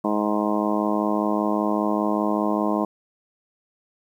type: harmonic tone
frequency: 105.1 Hz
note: G#2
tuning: 21 cents sharp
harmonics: 2 / 3 / 4 / 5 / 6 / 7 / 8 / 9 / 10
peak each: -25 / -25 / -31 / -32 / -28 / -32 / -34 / -31 / -30 dBFS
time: 0.04-2.85 s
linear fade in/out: 5 ms
effects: 9-bit